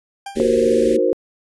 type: tone with exponential decay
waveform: 40% pulse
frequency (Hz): 794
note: G5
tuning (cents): +22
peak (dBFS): -25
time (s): 0.26-0.52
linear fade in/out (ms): 5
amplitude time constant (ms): 55
type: band-stop noise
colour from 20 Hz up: pink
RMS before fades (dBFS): -34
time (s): 0.35-0.97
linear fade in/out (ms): 10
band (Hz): 550 to 1600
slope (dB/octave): 96
type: harmonic tone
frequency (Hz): 77.9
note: D#2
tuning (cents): +3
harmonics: 3 / 4 / 5 / 6 / 7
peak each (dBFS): -22 / -26 / -22 / -29 / -29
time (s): 0.36-0.99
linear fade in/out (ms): 10
type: chord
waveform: sine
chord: C half-diminished seventh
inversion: first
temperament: equal with one note detuned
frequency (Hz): 311.1 / 365.5 / 466.2 / 523.3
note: Eb4 / Gb4 / Bb4 / C5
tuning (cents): 0 / -21 / 0 / 0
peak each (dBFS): -23 / -19 / -19 / -19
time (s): 0.4-1.13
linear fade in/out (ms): 0
effects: resampled to 24000 Hz